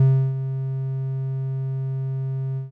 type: tone with ADSR envelope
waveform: triangle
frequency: 133.3 Hz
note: C3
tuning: 33 cents sharp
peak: -9 dBFS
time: 0-2.71 s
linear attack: 4 ms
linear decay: 330 ms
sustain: -12 dB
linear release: 140 ms
effects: none